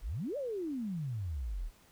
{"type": "exponential two-way sweep", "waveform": "sine", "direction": "up then down", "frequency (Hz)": [34.65, 600, 34.65], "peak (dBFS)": -34, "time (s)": [0.01, 1.71], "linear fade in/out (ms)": 50, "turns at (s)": 0.37, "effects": ["pink hiss -63 dBFS RMS until 1.91 s"]}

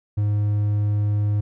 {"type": "tone", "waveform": "triangle", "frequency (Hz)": 103.83, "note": "G#2", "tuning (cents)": 0, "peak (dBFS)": -16, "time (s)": [0.17, 1.41], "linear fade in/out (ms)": 10, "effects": []}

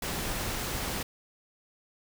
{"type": "noise", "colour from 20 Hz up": "pink", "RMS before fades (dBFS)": -33, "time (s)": [0.02, 1.03], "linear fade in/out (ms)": 5, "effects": []}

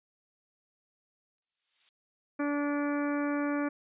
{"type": "noise with exponential growth", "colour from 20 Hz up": "violet", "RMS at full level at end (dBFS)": -45, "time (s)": [1.33, 1.89], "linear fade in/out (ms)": 1, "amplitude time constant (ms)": 120}
{"type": "harmonic tone", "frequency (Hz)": 289.5, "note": "D4", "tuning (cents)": -25, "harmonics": [1, 2, 3, 4, 5, 6, 7, 8], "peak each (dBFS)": [-29, -36, -43, -40, -41, -44, -50, -46], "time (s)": [2.39, 3.69], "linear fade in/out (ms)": 10}
{"effects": ["resampled to 8000 Hz"]}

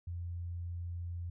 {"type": "tone", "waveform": "sine", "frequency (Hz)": 86.6, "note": "F2", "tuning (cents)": -14, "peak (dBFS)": -37, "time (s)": [0.07, 1.3], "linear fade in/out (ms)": 5, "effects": []}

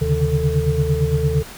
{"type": "tone cluster", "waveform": "sine", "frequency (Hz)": [76.9, 135, 143.8, 152.6, 443.6], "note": ["D#2", "C#3", "D3", "D#3", "A4"], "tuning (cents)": [-20, -45, -36, -33, 14], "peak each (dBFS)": -22, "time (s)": [0.01, 1.43], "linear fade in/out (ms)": 10, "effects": ["pink hiss -37 dBFS RMS until 1.57 s"]}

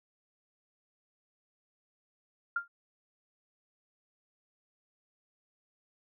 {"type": "tone with exponential decay", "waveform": "sine", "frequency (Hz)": 1396.9, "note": "F6", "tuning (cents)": 0, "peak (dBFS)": -25, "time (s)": [2.56, 2.68], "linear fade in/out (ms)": 5, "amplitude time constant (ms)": 25, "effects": []}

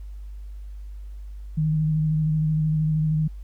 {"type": "tone with vibrato", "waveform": "sine", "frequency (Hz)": 155.3, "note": "D#3", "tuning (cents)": -3, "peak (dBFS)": -19, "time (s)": [1.57, 3.28], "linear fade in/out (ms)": 10, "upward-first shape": "square", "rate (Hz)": 13, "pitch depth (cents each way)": 19, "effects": ["added 50 Hz sine -34 dBFS peak until 3.43 s", "pink hiss -64 dBFS RMS until 3.43 s"]}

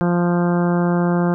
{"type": "harmonic tone", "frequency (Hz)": 174.61, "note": "F3", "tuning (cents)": 0, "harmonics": [1, 2, 3, 4, 5, 6, 7, 8, 9], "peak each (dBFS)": [-16, -22, -26, -28, -30, -32, -33, -34, -35], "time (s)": [0.01, 1.34], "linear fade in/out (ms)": 0, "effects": []}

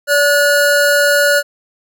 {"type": "tone pair together", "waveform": "square", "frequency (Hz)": [576, 1450.2], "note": ["D5", "F#6"], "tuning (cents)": [-34, -35], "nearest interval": "octave + major third", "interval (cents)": 1599, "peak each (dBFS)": -13, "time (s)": [0.07, 1.43], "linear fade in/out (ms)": 50, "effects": []}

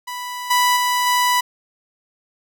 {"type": "tone with level steps", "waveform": "sawtooth", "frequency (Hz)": 987.8, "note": "B5", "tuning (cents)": 0, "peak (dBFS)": [-23, -10, -13, -11], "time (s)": [0.07, 1.41], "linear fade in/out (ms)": 10, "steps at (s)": [0.5, 0.76, 1.06], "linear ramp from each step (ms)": 10, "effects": []}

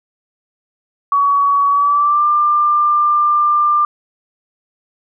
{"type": "tone with pitch glide", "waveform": "sine", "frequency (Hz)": [1129, 1192], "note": ["C#6", "D6"], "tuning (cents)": [31, 25], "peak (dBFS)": -10, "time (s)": [1.12, 3.85], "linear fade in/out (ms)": 2, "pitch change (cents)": 94, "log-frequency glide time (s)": [1.69, 2.26], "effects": []}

